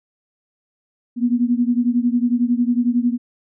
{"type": "beating tone pair", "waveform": "sine", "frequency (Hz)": [237.9, 248.9], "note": ["A#3", "B3"], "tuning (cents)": [35, 14], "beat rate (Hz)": 11, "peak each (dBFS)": [-17, -19], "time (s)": [1.16, 3.18], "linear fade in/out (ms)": 50, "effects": []}